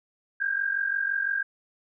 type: tone pair together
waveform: sine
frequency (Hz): 1568 / 1613.9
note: G6 / G6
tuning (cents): 0 / +50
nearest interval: unison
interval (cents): 50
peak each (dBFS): -29 / -26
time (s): 0.4-1.43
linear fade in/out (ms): 10
effects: none